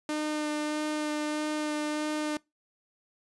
sawtooth tone with vibrato, 302.4 Hz, D#4, 49 cents flat, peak -25 dBFS, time 0.09-2.37 s, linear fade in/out 2 ms, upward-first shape sine, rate 1.6 Hz, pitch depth 12 cents each way, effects noise-tail reverb RT60 0.2 s tail -23 dB re dry + resampled to 24000 Hz

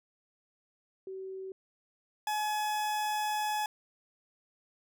sine / 40% pulse tone pair in turn, 380.9 / 847.7 Hz, G4 / G#5, -50 / +35 cents, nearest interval octave + major second, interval 1385 cents, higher second, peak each -38 / -29 dBFS, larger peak second, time 1.07-1.52 / 2.27-3.66 s, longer second, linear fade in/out 2 ms, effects none

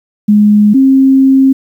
sine tone pair in turn, 208.7 / 267.4 Hz, G#3 / C4, +9 / +38 cents, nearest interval major third, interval 429 cents, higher second, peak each -3 dBFS, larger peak neither, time 0.28-0.74 / 0.74-1.53 s, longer second, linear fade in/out 10 ms, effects 7-bit

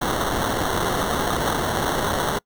violet noise with sample-and-hold, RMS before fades -23 dBFS, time 0.01-2.39 s, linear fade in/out 10 ms, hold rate 2450 Hz, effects noise-tail reverb RT60 0.1 s tail -25 dB re dry

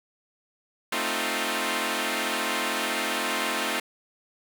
5% pulse chord, F dominant seventh, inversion first, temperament equal, 220 / 261.6 / 311.1 / 349.2 Hz, A3 / C4 / Eb4 / F4, 0 / 0 / 0 / 0 cents, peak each -20 dBFS, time 0.92-3.8 s, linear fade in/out 5 ms, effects none

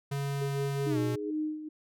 square tone with pitch glide, 140 to 121.88 Hz, C#3 to B2, +18 to -22 cents, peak -31 dBFS, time 0.11-1.16 s, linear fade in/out 10 ms, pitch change -240 cents, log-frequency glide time 0.89-0.98 s
sine tone, 415.3 Hz, G#4, in tune, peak -34 dBFS, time 0.41-1.31 s, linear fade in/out 10 ms
sine tone with tremolo, 307.6 Hz, D#4, 20 cents flat, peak -28 dBFS, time 0.86-1.69 s, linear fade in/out 10 ms, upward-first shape sine, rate 2.3 Hz, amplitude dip 70%
effects none

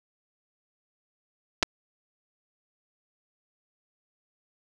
clicks, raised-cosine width 0.2 ms, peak -5 dBFS, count 2, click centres 1.627 / 1.63 s, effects none

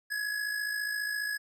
square tone with amplitude modulation, 1684 Hz, G#6, 24 cents sharp, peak -29 dBFS, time 0.1-1.38 s, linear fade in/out 20 ms, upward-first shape sine, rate 54.7 Hz, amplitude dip 55%, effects resampled to 32000 Hz

